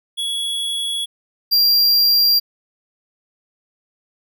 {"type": "tone pair in turn", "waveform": "square", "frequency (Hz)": [3362, 4755], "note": ["G#7", "D8"], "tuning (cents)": [20, 21], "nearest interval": "tritone", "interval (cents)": 601, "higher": "second", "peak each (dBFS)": [-21, -12], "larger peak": "second", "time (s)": [[0.17, 1.06], [1.51, 2.4]], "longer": "neither", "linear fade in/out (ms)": 20, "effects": []}